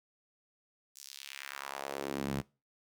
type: tone with high-pass filter sweep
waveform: sawtooth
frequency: 69.3 Hz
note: C#2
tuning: in tune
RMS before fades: -40 dBFS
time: 0.95-2.42 s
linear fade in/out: 20 ms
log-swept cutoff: 6800 to 140 Hz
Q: 1.6
effects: noise-tail reverb RT60 0.3 s tail -22 dB re dry